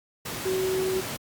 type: tone in noise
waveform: sine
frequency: 376.1 Hz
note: F#4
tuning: 28 cents sharp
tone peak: -24 dBFS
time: 0.45-1.01 s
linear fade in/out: 10 ms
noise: pink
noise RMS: -33 dBFS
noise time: 0.25-1.17 s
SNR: +6 dB
effects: high-pass 100 Hz 12 dB/octave + Opus 48 kbps